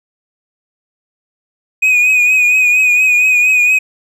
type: tone with vibrato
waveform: triangle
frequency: 2489 Hz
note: D#7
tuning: in tune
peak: -6 dBFS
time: 1.82-3.79 s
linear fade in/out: 10 ms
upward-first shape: triangle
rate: 4.3 Hz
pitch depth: 47 cents each way
effects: none